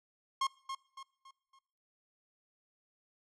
45% pulse tone with echo, 1075 Hz, C6, 47 cents sharp, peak -29 dBFS, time 0.41-0.47 s, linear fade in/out 5 ms, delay 280 ms, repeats 4, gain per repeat -8 dB, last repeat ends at 1.59 s, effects noise-tail reverb RT60 0.7 s tail -22 dB re dry + low-pass 7000 Hz 12 dB/octave

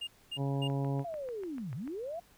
triangle tone bursts, 2823 Hz, F7, 18 cents sharp, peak -34 dBFS, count 3, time 0.01-0.679 s, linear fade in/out 10 ms, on 63 ms, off 240 ms
harmonic tone, 138.5 Hz, C#3, 1 cent flat, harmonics 1 / 2 / 3 / 4 / 5 / 6 / 7, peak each -31 / -37 / -41 / -43 / -45 / -47 / -48 dBFS, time 0.36-1.05 s, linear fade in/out 50 ms
click train, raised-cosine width 0.5 ms, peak -35 dBFS, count 9, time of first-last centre 0.7-1.876 s, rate 6.8 Hz
sine linear two-way sweep, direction down then up, 709 to 111.8 to 709 Hz, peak -36 dBFS, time 1.04-2.2 s, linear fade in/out 10 ms, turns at 1.74 s
effects pink hiss -63 dBFS RMS until 2.37 s

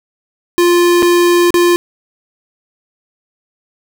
square tone with dropouts, 349.2 Hz, F4, in tune, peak -8 dBFS, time 0.58-1.76 s, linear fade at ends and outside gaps 0 ms, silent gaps 1.023-1.028 / 1.505-1.542 s, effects none

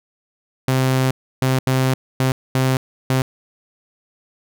sawtooth tone bursts at uneven times, 130.7 Hz, C3, 1 cent flat, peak -11 dBFS, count 6, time 0.68-1.11 / 1.42-1.59 / 1.67-1.94 / 2.2-2.32 / 2.55-2.77 / 3.1-3.22 s, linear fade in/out 2 ms, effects none

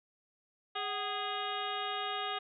harmonic tone with a mistuned harmonic, 412.1 Hz, G#4, 13 cents flat, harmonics 1 / 2 / 3 / 4 / 5 / 6 / 7 / 8 / 9, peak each -44 / -39 / -39 / -45 / -47 / -50 / -43 / -45 / -44 dBFS, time 0.75-2.39 s, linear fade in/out 10 ms, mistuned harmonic 2, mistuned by -140 cents, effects none

